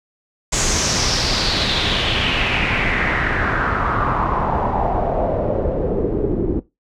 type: noise with low-pass filter sweep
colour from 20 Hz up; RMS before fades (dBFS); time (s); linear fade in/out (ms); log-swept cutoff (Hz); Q
pink; -19; 0.52-6.6; 10; 7200 to 330; 3.9
effects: noise-tail reverb RT60 0.2 s tail -17 dB re dry